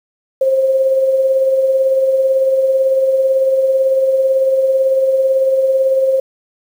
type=tone with tremolo; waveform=sine; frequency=531 Hz; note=C5; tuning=25 cents sharp; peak=-8 dBFS; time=0.41-6.2 s; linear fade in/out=5 ms; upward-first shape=triangle; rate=18 Hz; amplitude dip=45%; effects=7-bit